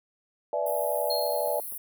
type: chord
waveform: sine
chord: E dominant seventh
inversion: second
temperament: equal with one note detuned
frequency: 493.9 / 587.3 / 659.3 / 849 Hz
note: B4 / D5 / E5 / G#5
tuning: 0 / 0 / 0 / +38 cents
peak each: -33 / -28 / -31 / -33 dBFS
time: 0.53-1.6 s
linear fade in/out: 2 ms
type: high-pass noise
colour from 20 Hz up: pink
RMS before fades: -37 dBFS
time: 0.66-1.78 s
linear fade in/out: 5 ms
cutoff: 10000 Hz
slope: 96 dB/octave
type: tone with exponential decay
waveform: sine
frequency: 4255 Hz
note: C8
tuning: 28 cents sharp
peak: -27 dBFS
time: 1.1-1.7 s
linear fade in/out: 5 ms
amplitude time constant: 130 ms
type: clicks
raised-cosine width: 1 ms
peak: -43 / -38 / -45 / -37 dBFS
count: 4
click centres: 1.326 / 1.475 / 1.562 / 1.724 s
effects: none